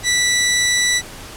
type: tone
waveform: 15% pulse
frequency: 1967 Hz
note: B6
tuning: 7 cents flat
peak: -8 dBFS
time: 0.03-1.02 s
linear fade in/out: 50 ms
effects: pink hiss -35 dBFS RMS until 1.36 s + low-pass 12000 Hz 12 dB/octave